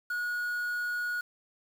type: tone with quantisation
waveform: triangle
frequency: 1452 Hz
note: F#6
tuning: 33 cents flat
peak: -28 dBFS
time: 0.1-1.21 s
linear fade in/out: 5 ms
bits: 8
effects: none